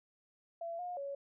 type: tone with pitch steps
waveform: sine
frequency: 674 / 714 / 559 Hz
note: E5 / F5 / C#5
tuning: +38 / +38 / +14 cents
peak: -38 dBFS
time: 0.61-1.15 s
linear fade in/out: 5 ms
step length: 180 ms
effects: none